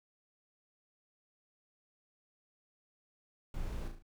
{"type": "noise with echo", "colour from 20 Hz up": "brown", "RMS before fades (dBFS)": -40, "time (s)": [3.54, 3.88], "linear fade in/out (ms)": 2, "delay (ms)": 36, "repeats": 4, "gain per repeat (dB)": -5, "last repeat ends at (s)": 4.024, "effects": []}